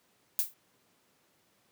violet noise with exponential decay, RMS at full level -24 dBFS, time 0.39-0.54 s, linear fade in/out 1 ms, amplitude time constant 32 ms, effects pink hiss -69 dBFS RMS until 1.71 s + high-pass 150 Hz 12 dB/octave

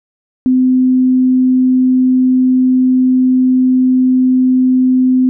sine tone, 256 Hz, C4, 38 cents flat, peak -7 dBFS, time 0.46-5.29 s, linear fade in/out 0 ms, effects none

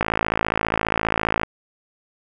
click train, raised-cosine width 0.5 ms, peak -4 dBFS, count 79, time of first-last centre 0.01-1.433 s, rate 54.8 Hz, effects none

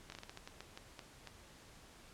slowing click train, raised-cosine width 0.2 ms, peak -30 dBFS, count 12, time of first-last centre 0.1-1.273 s, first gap 22 ms, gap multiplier 1.29, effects pink hiss -59 dBFS RMS until 2.13 s + low-pass 10000 Hz 12 dB/octave

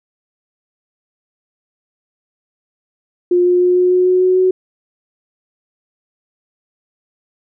sine tone with pitch steps, 355.1 / 357.4 / 359.6 / 361.9 / 364.2 / 366.6 / 368.9 / 371.3 Hz, F4 / F4 / F#4 / F#4 / F#4 / F#4 / F#4 / F#4, +29 / +40 / -49 / -38 / -27 / -16 / -5 / +6 cents, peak -9 dBFS, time 3.31-4.51 s, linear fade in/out 5 ms, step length 150 ms, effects none

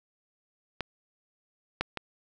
clicks, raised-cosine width 0.3 ms, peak -15 / -11 / -17 dBFS, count 3, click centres 0.807 / 1.81 / 1.973 s, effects none

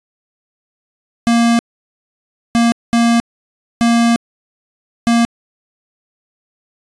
square tone bursts at uneven times, 233.6 Hz, A#3, 4 cents sharp, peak -10 dBFS, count 5, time 1.27-1.59 / 2.55-2.72 / 2.93-3.2 / 3.81-4.16 / 5.07-5.25 s, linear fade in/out 0 ms, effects resampled to 22050 Hz

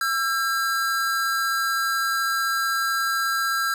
square tone pair together, 1342 / 1610.5 Hz, E6 / G6, +31 / +46 cents, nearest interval minor third, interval 315 cents, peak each -25 dBFS, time 0.01-3.74 s, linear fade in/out 2 ms, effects none

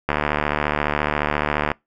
click train, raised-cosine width 0.5 ms, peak -4 dBFS, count 122, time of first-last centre 0.09-1.716 s, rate 74.4 Hz, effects noise-tail reverb RT60 0.2 s tail -25 dB re dry

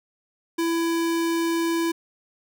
square tone, 333.2 Hz, E4, 19 cents sharp, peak -22 dBFS, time 0.58-1.92 s, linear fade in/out 10 ms, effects none

